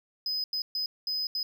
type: tone bursts at uneven times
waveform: triangle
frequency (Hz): 5030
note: D#8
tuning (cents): +18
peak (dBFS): -27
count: 5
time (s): 0.26-0.44 / 0.53-0.62 / 0.75-0.86 / 1.07-1.27 / 1.35-1.43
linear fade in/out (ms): 2
effects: none